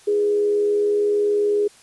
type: tone with frequency modulation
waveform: sine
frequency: 413.5 Hz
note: G#4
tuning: 8 cents flat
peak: -16 dBFS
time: 0.07-1.68 s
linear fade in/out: 10 ms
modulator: 80.9 Hz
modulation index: 0.26
effects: white hiss -50 dBFS RMS until 1.82 s + resampled to 24000 Hz